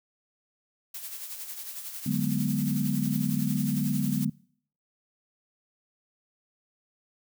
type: noise with tremolo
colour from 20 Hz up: blue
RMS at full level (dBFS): -37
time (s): 0.94-4.25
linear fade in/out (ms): 5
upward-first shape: sine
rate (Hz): 11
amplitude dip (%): 50
type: chord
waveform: sine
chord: G# half-diminished seventh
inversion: second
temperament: equal with one note detuned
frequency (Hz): 146.83 / 185 / 207.7 / 245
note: D3 / F#3 / G#3 / B3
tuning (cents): 0 / 0 / 0 / -14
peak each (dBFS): -30 / -31 / -29 / -30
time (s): 2.06-4.3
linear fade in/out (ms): 5
effects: noise-tail reverb RT60 0.6 s tail -24 dB re dry